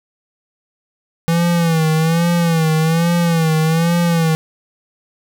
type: tone with vibrato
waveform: square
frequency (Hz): 164.81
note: E3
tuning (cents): 0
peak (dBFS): -13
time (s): 1.28-4.35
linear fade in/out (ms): 0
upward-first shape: sine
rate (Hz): 1.2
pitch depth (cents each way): 79
effects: none